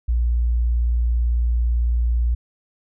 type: tone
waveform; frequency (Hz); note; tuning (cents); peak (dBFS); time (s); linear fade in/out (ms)
sine; 59; A#1; +22; -16; 0.08-2.35; 10
effects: none